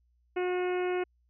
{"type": "harmonic tone", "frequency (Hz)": 361.9, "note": "F#4", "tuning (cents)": -38, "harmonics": [1, 2, 3, 4, 5, 6, 7, 8], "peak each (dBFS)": [-28, -37, -44, -42, -47, -44, -45, -51], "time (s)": [0.36, 1.04], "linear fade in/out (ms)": 10, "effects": ["added 60 Hz sine -66 dBFS peak until 1.29 s"]}